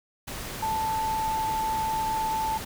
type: tone in noise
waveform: sine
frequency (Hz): 880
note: A5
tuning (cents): 0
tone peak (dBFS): -25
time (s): 0.62-2.58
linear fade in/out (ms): 10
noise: pink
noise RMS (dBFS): -36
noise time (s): 0.27-2.65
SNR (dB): +8
effects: none

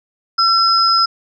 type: tone pair together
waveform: sine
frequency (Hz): 1345 / 5078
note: E6 / D#8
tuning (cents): +34 / +34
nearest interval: octave + major seventh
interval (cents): 2300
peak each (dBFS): -13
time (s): 0.38-1.06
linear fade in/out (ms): 10
effects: none

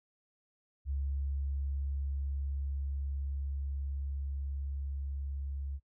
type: tone with level ramp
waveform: sine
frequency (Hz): 69.3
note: C#2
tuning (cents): 0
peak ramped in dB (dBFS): -31 to -35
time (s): 0.85-5.8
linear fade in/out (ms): 50
effects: noise-tail reverb RT60 0.1 s tail -25 dB re dry

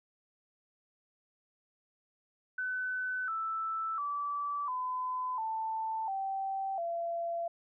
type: tone with pitch steps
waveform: sine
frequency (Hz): 1508 / 1320.4 / 1156.1 / 1012.3 / 886.4 / 776.1 / 679.5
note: F#6 / E6 / D6 / B5 / A5 / G5 / F5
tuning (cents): +32 / +2 / -28 / +42 / +13 / -18 / -48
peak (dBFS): -32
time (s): 2.58-7.48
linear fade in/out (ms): 5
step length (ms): 700
effects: none

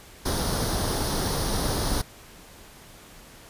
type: noise with comb filter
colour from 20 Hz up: pink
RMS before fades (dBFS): -26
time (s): 0.25-2.02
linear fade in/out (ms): 10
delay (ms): 0.2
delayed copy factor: +0.65
effects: pink hiss -48 dBFS RMS until 3.49 s + resampled to 32000 Hz

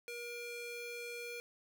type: ring-modulated tone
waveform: square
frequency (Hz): 953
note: A#5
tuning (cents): +38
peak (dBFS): -40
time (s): 0.08-1.4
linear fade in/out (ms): 0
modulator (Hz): 1430
effects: none

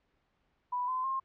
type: tone with pitch steps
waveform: sine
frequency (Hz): 987.8 / 1025.6 / 1064.8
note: B5 / C6 / C6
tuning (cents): 0 / -35 / +30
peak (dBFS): -30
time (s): 0.72-1.2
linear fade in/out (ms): 10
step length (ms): 160
effects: pink hiss -75 dBFS RMS until 1.24 s + low-pass 3000 Hz 12 dB/octave

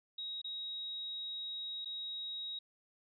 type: tone with dropouts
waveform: sine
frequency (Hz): 3800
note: A#7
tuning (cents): +33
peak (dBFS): -39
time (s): 0.18-2.59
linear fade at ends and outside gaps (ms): 5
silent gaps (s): 0.417-0.443 / 1.848-1.856
effects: none

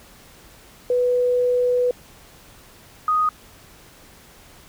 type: tone pair in turn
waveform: sine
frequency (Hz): 493.9 / 1244.6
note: B4 / D#6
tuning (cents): 0 / 0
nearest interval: octave + major third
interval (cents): 1600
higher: second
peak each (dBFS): -16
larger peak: neither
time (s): 0.9-1.91 / 3.08-3.29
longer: first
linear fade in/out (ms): 2
effects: pink hiss -48 dBFS RMS until 4.68 s

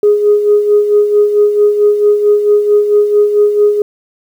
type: tone with tremolo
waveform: sine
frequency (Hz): 415.3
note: G#4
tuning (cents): 0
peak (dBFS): -3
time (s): 0.03-3.82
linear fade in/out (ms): 2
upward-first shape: sine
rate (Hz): 4.5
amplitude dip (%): 60
effects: tanh soft clip ceiling 0 dBFS + 7-bit

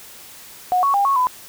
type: tone with pitch steps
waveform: sine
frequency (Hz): 729 / 1112 / 803 / 1102 / 1004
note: F#5 / C#6 / G5 / C#6 / B5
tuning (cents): -26 / +5 / +41 / -11 / +28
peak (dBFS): -14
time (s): 0.72-1.27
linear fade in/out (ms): 0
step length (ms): 110
effects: white hiss -41 dBFS RMS until 1.48 s

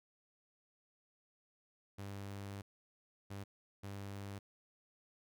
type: tone bursts at uneven times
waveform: sawtooth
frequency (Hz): 99.5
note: G2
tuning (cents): +26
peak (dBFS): -40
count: 3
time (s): 1.98-2.62 / 3.3-3.44 / 3.83-4.39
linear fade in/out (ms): 10
effects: none

